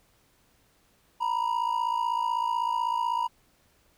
triangle ring-modulated tone, 957 Hz, A#5, 45 cents sharp, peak -20 dBFS, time 1.2-3.28 s, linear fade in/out 20 ms, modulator 28 Hz, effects pink hiss -65 dBFS RMS until 3.97 s

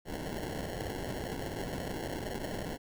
violet noise with sample-and-hold, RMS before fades -38 dBFS, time 0.05-2.78 s, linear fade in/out 50 ms, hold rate 1225 Hz, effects none

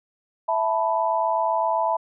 sine chord, E suspended fourth, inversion none, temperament equal, 659.3 / 880 / 987.8 Hz, E5 / A5 / B5, 0 / 0 / 0 cents, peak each -24 dBFS, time 0.48-1.97 s, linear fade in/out 10 ms, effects none

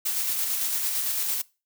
blue noise with tremolo, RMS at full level -26 dBFS, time 0.05-1.42 s, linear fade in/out 10 ms, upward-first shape square, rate 8.9 Hz, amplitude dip 25%, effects noise-tail reverb RT60 0.3 s tail -22 dB re dry

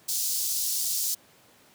pink high-pass noise, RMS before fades -28 dBFS, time 0.08-1.15 s, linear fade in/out 10 ms, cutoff 4900 Hz, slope 24 dB/octave, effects pink hiss -57 dBFS RMS until 1.74 s + high-pass 150 Hz 12 dB/octave

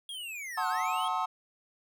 square linear two-way sweep, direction down then up, 3322 to 1404 to 3322 Hz, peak -38 dBFS, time 0.09-1.08 s, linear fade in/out 2 ms, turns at 0.68 s
triangle chord, F# diminished seventh, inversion none, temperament just, 740 / 888 / 1065.6 / 1278.7 Hz, F#5 / A5 / C6 / Eb6, 0 / +16 / +31 / +47 cents, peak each -32 dBFS, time 0.57-1.26 s, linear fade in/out 10 ms
effects none

